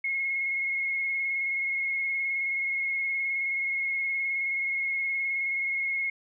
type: tone with vibrato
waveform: sine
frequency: 2164 Hz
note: C#7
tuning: 42 cents flat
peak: -26 dBFS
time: 0.04-6.1 s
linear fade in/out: 5 ms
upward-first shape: square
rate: 19 Hz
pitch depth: 15 cents each way
effects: none